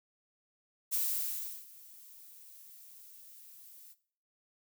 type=noise with ADSR envelope; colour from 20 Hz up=violet; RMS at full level=-31 dBFS; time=0.91-3.95 s; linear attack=27 ms; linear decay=710 ms; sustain=-23 dB; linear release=37 ms; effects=noise-tail reverb RT60 0.5 s tail -17 dB re dry